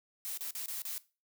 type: noise with dropouts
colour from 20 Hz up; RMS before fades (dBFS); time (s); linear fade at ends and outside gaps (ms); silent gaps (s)
blue; -39; 0.25-0.98; 0; 0.374-0.408 / 0.508-0.551 / 0.659-0.682 / 0.819-0.852
effects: noise-tail reverb RT60 0.3 s tail -18 dB re dry